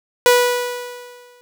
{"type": "tone with exponential decay", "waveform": "sawtooth", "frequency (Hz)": 490, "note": "B4", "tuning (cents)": -14, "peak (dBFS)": -4, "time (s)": [0.26, 1.41], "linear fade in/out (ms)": 0, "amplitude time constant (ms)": 250, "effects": []}